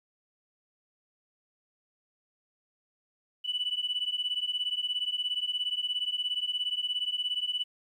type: beating tone pair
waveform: sine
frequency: 2960 / 2977 Hz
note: F#7 / F#7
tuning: 0 / +10 cents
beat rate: 17 Hz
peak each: -31 dBFS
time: 3.44-7.64 s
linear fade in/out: 20 ms
effects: tanh soft clip ceiling -22 dBFS + 11-bit